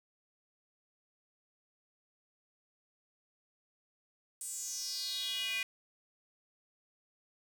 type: tone with high-pass filter sweep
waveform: square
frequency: 223.2 Hz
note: A3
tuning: 25 cents sharp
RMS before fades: -38 dBFS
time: 4.41-5.63 s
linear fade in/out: 2 ms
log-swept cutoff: 8700 to 2300 Hz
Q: 5.8
effects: none